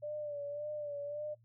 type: tone with vibrato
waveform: sine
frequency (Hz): 587.3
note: D5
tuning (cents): 0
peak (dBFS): -37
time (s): 0.02-1.35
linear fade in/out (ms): 20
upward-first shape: sine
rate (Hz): 1.8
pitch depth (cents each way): 45
effects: noise-tail reverb RT60 0.1 s tail -17 dB re dry + added 115 Hz sine -63 dBFS peak until 1.44 s